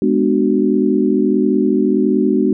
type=chord; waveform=sine; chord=G# half-diminished seventh; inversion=none; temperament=just; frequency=207.7 / 249.2 / 299 / 373.8 Hz; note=G#3 / B3 / D4 / F#4; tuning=0 / +16 / +31 / +18 cents; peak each=-17 dBFS; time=0.02-2.53 s; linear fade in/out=2 ms; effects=none